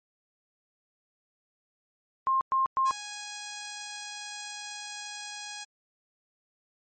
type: tone bursts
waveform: sine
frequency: 1061 Hz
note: C6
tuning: 24 cents sharp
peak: -22 dBFS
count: 3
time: 2.27-2.91 s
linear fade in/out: 0 ms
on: 140 ms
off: 110 ms
type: tone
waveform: 5% pulse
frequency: 829 Hz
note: G#5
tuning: 3 cents flat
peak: -25 dBFS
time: 2.85-5.65 s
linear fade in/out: 20 ms
effects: MP3 32 kbps